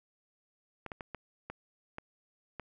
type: clicks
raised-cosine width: 0.5 ms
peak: -25 dBFS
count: 7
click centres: 0.863 / 0.918 / 1.008 / 1.147 / 1.5 / 1.984 / 2.597 s
effects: none